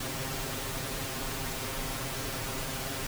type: noise with comb filter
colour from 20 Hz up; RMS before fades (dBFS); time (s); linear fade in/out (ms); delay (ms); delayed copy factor
pink; -35; 0-3.07; 5; 7.5; +0.95
effects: none